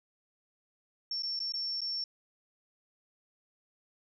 sine tone with dropouts, 5440 Hz, F8, 46 cents flat, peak -32 dBFS, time 1.11-2.04 s, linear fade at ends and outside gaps 2 ms, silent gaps 1.223-1.232 / 1.392-1.402 / 1.522-1.537 / 1.807-1.816 s, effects none

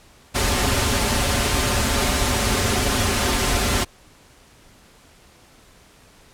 pink noise with comb filter, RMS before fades -20 dBFS, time 0.34-3.85 s, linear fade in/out 20 ms, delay 6.2 ms, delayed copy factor -0.65, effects pink hiss -51 dBFS RMS until 6.33 s + low-pass 11000 Hz 12 dB/octave

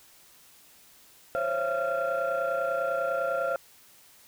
sine tone cluster, 527 / 557 / 674 / 1382 Hz, C5 / C#5 / E5 / F6, +12 / +8 / +38 / -19 cents, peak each -30 dBFS, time 1.35-3.56 s, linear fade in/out 0 ms, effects tanh soft clip ceiling -20 dBFS + white hiss -56 dBFS RMS until 4.27 s

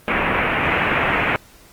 white low-pass noise, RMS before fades -19 dBFS, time 0.08-1.36 s, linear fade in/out 0 ms, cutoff 2600 Hz, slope 48 dB/octave, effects pink hiss -48 dBFS RMS until 1.72 s + Opus 32 kbps

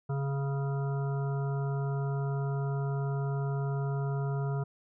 harmonic tone, 138.59 Hz, C#3, in tune, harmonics 1 / 3 / 5 / 7 / 9 / 10, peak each -29 / -39 / -43 / -46 / -48 / -49 dBFS, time 0.09-4.64 s, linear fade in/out 10 ms, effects none

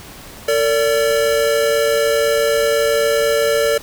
square tone pair together, 453 / 577 Hz, A#4 / D5, -50 / -31 cents, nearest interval major third, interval 419 cents, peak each -17 dBFS, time 0.48-3.78 s, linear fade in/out 5 ms, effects pink hiss -37 dBFS RMS until 3.82 s

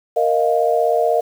sine chord, Bb suspended fourth, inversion none, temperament equal, 466.2 / 622.3 / 698.5 Hz, Bb4 / Eb5 / F5, 0 / 0 / 0 cents, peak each -18 dBFS, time 0.16-1.21 s, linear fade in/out 10 ms, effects 7-bit

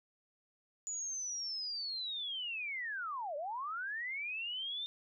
sine linear two-way sweep, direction down then up, 6970 to 554.4 to 3630 Hz, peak -37 dBFS, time 0.87-4.86 s, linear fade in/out 0 ms, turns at 3.36 s, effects none

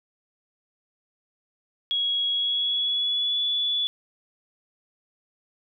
sine tone with pitch glide, 3322 to 3435 Hz, G#7 to A7, 0 to -42 cents, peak -22 dBFS, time 1.91-3.87 s, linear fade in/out 0 ms, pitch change +58 cents, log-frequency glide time 2.3-3.42 s, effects none

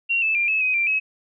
sine tone with pitch steps, 2749 / 2624 / 2388 / 2594 / 2520 / 2364 / 2563 Hz, F7 / E7 / D7 / E7 / D#7 / D7 / E7, -28 / -9 / +28 / -28 / +21 / +11 / -49 cents, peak -18 dBFS, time 0.09-1 s, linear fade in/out 20 ms, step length 130 ms, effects none

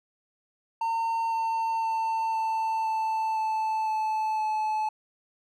triangle tone with pitch steps, 910 / 903.2 / 896.4 / 889.7 / 883.1 / 876.5 / 869.9 / 863.4 Hz, A#5 / A5 / A5 / A5 / A5 / A5 / A5 / A5, -42 / +45 / +32 / +19 / +6 / -7 / -20 / -33 cents, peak -23 dBFS, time 0.81-4.89 s, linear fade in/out 5 ms, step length 510 ms, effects none

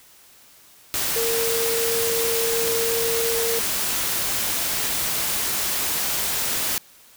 sine tone in noise, 460 Hz, A#4, 23 cents flat, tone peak -23 dBFS, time 1.16-3.59 s, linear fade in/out 0 ms, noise white, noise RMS -24 dBFS, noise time 0.94-6.78 s, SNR -2 dB, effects white hiss -51 dBFS RMS until 7.16 s

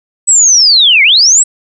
sine linear two-way sweep, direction down then up, 8030 to 2067 to 8030 Hz, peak -3 dBFS, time 0.27-1.44 s, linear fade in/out 20 ms, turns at 1.03 s, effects none

